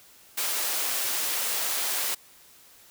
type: high-pass noise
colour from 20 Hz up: white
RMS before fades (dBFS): -28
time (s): 0.37-2.15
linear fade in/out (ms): 10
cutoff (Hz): 410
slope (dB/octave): 12
effects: white hiss -54 dBFS RMS until 2.9 s